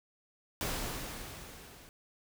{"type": "noise with level ramp", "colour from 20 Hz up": "pink", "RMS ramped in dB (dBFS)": [-34, -55], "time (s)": [0.61, 1.89], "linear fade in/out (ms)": 0, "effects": []}